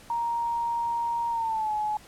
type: tone with pitch glide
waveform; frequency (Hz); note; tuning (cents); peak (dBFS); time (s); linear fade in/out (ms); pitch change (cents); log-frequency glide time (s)
sine; 936 to 848.5; A#5 to G#5; +7 to +37; -25; 0.1-1.97; 2; -170; 1.3-1.73
effects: pink hiss -51 dBFS RMS until 2.07 s + low-pass 12000 Hz 12 dB/octave